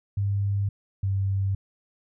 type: tone pair in turn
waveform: sine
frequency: 100 / 97.49 Hz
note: G2 / G2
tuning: +35 / -9 cents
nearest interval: unison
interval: 44 cents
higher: first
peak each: -22 dBFS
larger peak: neither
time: 0.17-0.69 / 1.03-1.55 s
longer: neither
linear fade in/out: 5 ms
effects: none